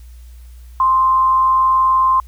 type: tone with amplitude modulation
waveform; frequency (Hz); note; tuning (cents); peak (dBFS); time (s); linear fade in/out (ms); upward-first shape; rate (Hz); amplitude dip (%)
sine; 1046.5; C6; 0; -9; 0.8-2.2; 2; sine; 199; 25
effects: added 60 Hz sine -35 dBFS peak until 2.27 s + white hiss -54 dBFS RMS until 2.27 s